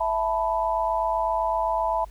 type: chord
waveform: sine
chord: E suspended fourth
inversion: none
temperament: equal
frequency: 659.3 / 880 / 987.8 Hz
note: E5 / A5 / B5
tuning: 0 / 0 / 0 cents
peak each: -26 dBFS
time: 0-2.05 s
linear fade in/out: 10 ms
effects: added 50 Hz sine -41 dBFS peak until 2.1 s + pink hiss -57 dBFS RMS until 2.1 s